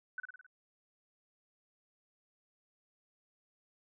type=tone with echo; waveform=sine; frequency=1501 Hz; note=F#6; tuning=24 cents sharp; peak=-36 dBFS; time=0.18-0.2 s; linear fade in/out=2 ms; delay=53 ms; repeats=5; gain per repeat=-4 dB; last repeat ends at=0.465 s; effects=none